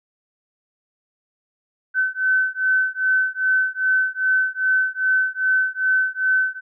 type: beating tone pair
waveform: sine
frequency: 1522 / 1524.5 Hz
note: F#6 / G6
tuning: +48 / -49 cents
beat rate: 2.5 Hz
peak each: -20 / -20 dBFS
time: 1.94-6.61 s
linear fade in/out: 50 ms
effects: none